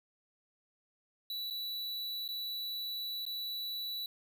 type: tone with dropouts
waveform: square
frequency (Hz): 3946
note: B7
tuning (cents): -2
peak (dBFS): -37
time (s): 1.3-4.06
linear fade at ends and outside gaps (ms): 2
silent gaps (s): 1.501-1.507 / 2.279-2.288 / 3.253-3.264
effects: none